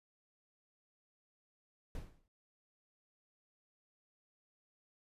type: noise with exponential decay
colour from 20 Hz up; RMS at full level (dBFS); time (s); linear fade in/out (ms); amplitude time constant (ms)
brown; -40; 1.95-2.28; 1; 70
effects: resampled to 32000 Hz